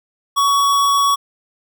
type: tone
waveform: square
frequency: 1123 Hz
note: C#6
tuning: 22 cents sharp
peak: -13 dBFS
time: 0.36-1.16 s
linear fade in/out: 20 ms
effects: none